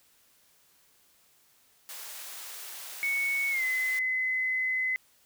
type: high-pass noise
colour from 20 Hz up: white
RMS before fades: -42 dBFS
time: 1.89-3.99 s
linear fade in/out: 0 ms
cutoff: 590 Hz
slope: 12 dB/octave
type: tone with pitch glide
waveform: sine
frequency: 2217 to 2033 Hz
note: C#7 to B6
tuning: 0 to +50 cents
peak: -26 dBFS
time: 3.03-4.96 s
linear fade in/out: 0 ms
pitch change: -150 cents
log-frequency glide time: 3.5-3.64 s
effects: white hiss -64 dBFS RMS until 5.25 s